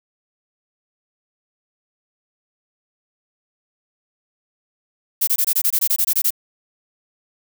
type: noise bursts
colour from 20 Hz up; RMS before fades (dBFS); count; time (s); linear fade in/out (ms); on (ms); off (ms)
violet; -17; 13; 5.21-6.306; 10; 64; 22
effects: none